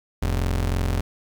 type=ring-modulated tone; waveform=40% pulse; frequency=66.2 Hz; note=C2; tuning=21 cents sharp; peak=-17 dBFS; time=0.22-1.01 s; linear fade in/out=5 ms; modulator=21.5 Hz; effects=9-bit